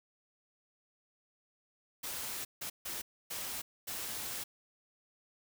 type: noise bursts at uneven times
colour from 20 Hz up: white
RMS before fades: -40 dBFS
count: 5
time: 2.03-2.45 / 2.61-2.7 / 2.85-3.02 / 3.3-3.62 / 3.87-4.44 s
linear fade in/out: 10 ms
effects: none